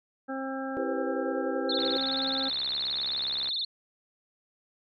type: harmonic tone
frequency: 266.9 Hz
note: C4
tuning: 35 cents sharp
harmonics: 1 / 2 / 3 / 5 / 6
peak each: -34 / -37 / -39 / -41 / -42 dBFS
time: 0.28-2.5 s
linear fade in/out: 20 ms
type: chord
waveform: sine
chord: C major seventh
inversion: first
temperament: just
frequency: 327 / 392.4 / 490.5 / 523.3 Hz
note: E4 / G4 / B4 / C5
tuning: -14 / +2 / -12 / 0 cents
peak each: -35 dBFS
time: 0.77-1.97 s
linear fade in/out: 0 ms
type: tone with vibrato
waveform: sine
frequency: 3908 Hz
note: B7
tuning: 19 cents flat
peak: -28 dBFS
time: 1.69-3.65 s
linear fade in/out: 5 ms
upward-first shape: sine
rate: 19 Hz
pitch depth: 190 cents each way
type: click train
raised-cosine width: 0.3 ms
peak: -26 dBFS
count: 116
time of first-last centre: 1.79-3.489 s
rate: 67.7 Hz
effects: none